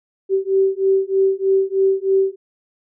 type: beating tone pair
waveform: sine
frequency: 384.6 / 387.8 Hz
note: G4 / G4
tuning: -33 / -19 cents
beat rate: 3.2 Hz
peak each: -17 dBFS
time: 0.29-2.36 s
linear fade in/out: 50 ms
effects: none